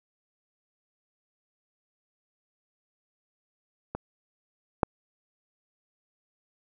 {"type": "clicks", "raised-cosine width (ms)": 1, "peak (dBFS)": [-18, -6], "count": 2, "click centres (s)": [3.95, 4.832], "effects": []}